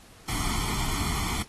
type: noise with comb filter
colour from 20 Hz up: pink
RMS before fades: -29 dBFS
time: 0.28-1.43 s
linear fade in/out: 10 ms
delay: 0.92 ms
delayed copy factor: +1
effects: pink hiss -53 dBFS RMS until 1.48 s + AAC 32 kbps